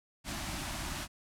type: band-stop noise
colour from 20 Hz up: pink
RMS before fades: -38 dBFS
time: 0.24-1.08 s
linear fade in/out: 50 ms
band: 360 to 580 Hz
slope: 96 dB/octave
effects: low-pass 11000 Hz 12 dB/octave